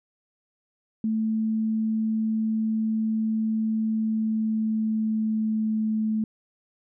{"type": "tone with pitch glide", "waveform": "sine", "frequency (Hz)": [220, 217.7], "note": ["A3", "A3"], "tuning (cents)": [0, -18], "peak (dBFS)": -22, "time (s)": [1.04, 6.24], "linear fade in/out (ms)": 2, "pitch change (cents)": -18, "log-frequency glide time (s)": [3.86, 5.89], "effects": []}